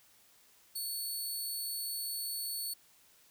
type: tone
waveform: 10% pulse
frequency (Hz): 4435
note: C#8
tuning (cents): 0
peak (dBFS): -29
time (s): 0.75-2.74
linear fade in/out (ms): 10
effects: white hiss -64 dBFS RMS until 3.3 s